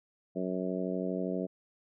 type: harmonic tone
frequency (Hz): 92.5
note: F#2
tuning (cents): 0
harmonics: 2 / 3 / 4 / 5 / 6 / 7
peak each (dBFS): -35 / -37 / -38 / -39 / -40 / -40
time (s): 0.35-1.47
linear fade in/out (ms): 20
effects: none